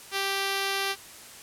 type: tone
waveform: 5% pulse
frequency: 392 Hz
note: G4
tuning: in tune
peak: -15 dBFS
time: 0.11-0.96 s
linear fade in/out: 50 ms
effects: white hiss -46 dBFS RMS until 1.42 s + low-pass 12000 Hz 12 dB/octave